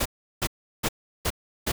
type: noise bursts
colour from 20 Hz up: pink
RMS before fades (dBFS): -25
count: 5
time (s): 0-1.72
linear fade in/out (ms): 10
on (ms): 56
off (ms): 360
effects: none